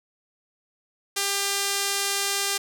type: tone with band-pass filter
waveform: sawtooth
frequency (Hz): 398.1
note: G4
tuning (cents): +27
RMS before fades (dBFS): -26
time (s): 1.16-2.58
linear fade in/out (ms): 10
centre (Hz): 7600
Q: 0.65
effects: none